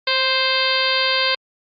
harmonic tone with a mistuned harmonic, 523.3 Hz, C5, in tune, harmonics 1 / 2 / 3 / 4 / 5 / 6 / 7 / 8 / 9, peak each -25 / -25 / -25 / -25 / -25 / -25 / -25 / -25 / -25 dBFS, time 0.07-1.35 s, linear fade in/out 5 ms, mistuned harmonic 1, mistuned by +15 cents, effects Opus 48 kbps

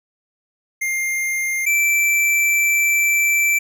square tone pair in turn, 2111 / 2334 Hz, C7 / D7, +15 / -11 cents, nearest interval major second, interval 174 cents, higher second, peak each -20 / -15 dBFS, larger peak second, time 0.81-1.66 / 1.66-3.59 s, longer second, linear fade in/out 10 ms, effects none

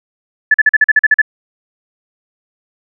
sine tone bursts, 1730 Hz, A6, 30 cents flat, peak -4 dBFS, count 10, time 0.51-1.217 s, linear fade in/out 5 ms, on 32 ms, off 43 ms, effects none

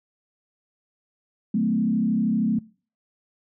sine tone with frequency modulation, 218 Hz, A3, 16 cents flat, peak -19 dBFS, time 1.54-2.59 s, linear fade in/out 5 ms, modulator 33 Hz, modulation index 1.1, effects noise-tail reverb RT60 0.4 s tail -23 dB re dry

